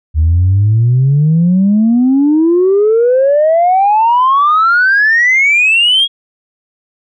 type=exponential sweep; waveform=sine; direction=up; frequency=75.2 to 3322 Hz; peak=-5 dBFS; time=0.14-6.08 s; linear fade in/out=50 ms; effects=tanh soft clip ceiling -3 dBFS